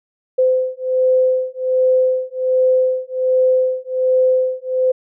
sine beating tone pair, 513 / 514.3 Hz, C5 / C5, -34 / -30 cents, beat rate 1.3 Hz, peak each -16 dBFS, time 0.38-4.92 s, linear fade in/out 10 ms, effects none

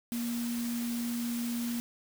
sine tone in noise, 236.8 Hz, A#3, 27 cents sharp, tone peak -31 dBFS, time 0.12-1.8 s, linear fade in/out 0 ms, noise white, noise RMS -42 dBFS, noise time 0.12-1.8 s, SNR +8 dB, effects none

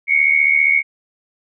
sine tone pair together, 2171 / 2246 Hz, C#7 / C#7, -37 / +22 cents, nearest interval minor second, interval 59 cents, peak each -14 dBFS, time 0.07-0.83 s, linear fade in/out 50 ms, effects none

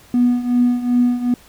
triangle tone with tremolo, 244.6 Hz, B3, 16 cents flat, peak -6 dBFS, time 0.14-1.34 s, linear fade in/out 2 ms, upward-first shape triangle, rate 2.6 Hz, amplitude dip 85%, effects tanh soft clip ceiling -8 dBFS + pink hiss -47 dBFS RMS until 1.48 s

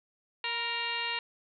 harmonic tone with a mistuned harmonic, 466.2 Hz, A#4, in tune, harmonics 1 / 2 / 3 / 4 / 5 / 6 / 7 / 8 / 9, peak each -47 / -38 / -44 / -38 / -39 / -35 / -45 / -42 / -42 dBFS, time 0.44-1.19 s, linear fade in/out 2 ms, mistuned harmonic 2, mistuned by +36 cents, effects none

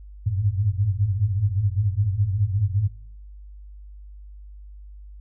sine tone cluster, 93.8 / 103 / 108.1 Hz, F#2 / G#2 / A2, +24 / -14 / -30 cents, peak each -24 dBFS, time 0.26-2.88 s, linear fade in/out 10 ms, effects noise-tail reverb RT60 0.8 s tail -25 dB re dry + added 50 Hz sine -39 dBFS peak until 5.2 s

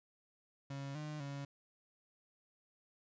35% pulse tone with pitch steps, 138.4 / 151.5 / 140.3 Hz, C#3 / D#3 / C#3, -2 / -46 / +21 cents, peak -40 dBFS, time 0.7-1.45 s, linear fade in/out 5 ms, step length 250 ms, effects resampled to 16000 Hz

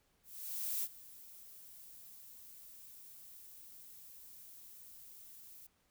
violet noise with ADSR envelope, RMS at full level -36 dBFS, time 0.23-5.67 s, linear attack 600 ms, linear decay 47 ms, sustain -19 dB, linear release 7 ms, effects pink hiss -75 dBFS RMS until 5.9 s

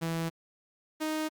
sawtooth tone pair in turn, 164.81 / 311.1 Hz, E3 / D#4, 0 / 0 cents, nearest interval major seventh, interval 1100 cents, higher second, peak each -26 dBFS, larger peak neither, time 0.01-0.3 / 1-1.29 s, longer neither, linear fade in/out 20 ms, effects Opus 48 kbps

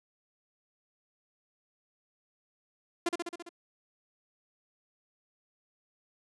sawtooth tone with echo, 344.5 Hz, F4, 24 cents flat, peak -22 dBFS, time 3.06-3.09 s, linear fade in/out 5 ms, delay 67 ms, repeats 6, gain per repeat -3 dB, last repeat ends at 3.492 s, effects resampled to 24000 Hz

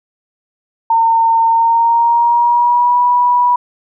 sine tone with pitch glide, 911 to 976.4 Hz, A#5 to B5, -40 to -20 cents, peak -8 dBFS, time 0.9-3.56 s, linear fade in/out 5 ms, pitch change +120 cents, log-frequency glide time 1.48-3 s, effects none

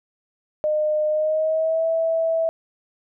sine tone with pitch glide, 610 to 653.8 Hz, D#5 to E5, -34 to -14 cents, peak -18 dBFS, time 0.64-2.49 s, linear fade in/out 0 ms, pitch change +120 cents, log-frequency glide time 1.08-1.86 s, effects none

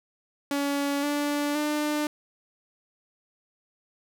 sawtooth tone with pitch steps, 282.9 / 290.9 / 299 Hz, C#4 / D4 / D4, +35 / -16 / +31 cents, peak -21 dBFS, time 0.51-2.07 s, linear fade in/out 2 ms, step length 520 ms, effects none

